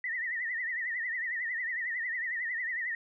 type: tone with vibrato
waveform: sine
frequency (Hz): 1911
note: A#6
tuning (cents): +43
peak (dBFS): -31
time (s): 0.04-2.95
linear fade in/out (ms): 2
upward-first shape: triangle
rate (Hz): 11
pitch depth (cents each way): 130
effects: none